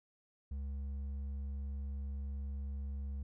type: tone with hard clipping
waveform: sine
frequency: 69.3 Hz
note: C#2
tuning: in tune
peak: -39 dBFS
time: 0.51-3.23 s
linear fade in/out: 5 ms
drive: 4 dB
effects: none